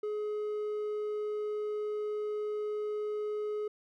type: tone with hard clipping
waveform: sine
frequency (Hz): 421.7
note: G#4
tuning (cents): +26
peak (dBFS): -33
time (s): 0.03-3.68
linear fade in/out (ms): 5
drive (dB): 3
effects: none